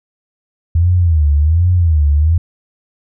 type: tone with vibrato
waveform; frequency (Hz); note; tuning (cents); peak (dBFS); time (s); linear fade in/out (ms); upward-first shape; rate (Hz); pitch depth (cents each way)
sine; 80.7; E2; -36; -8; 0.75-2.38; 5; sine; 1.3; 190
effects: none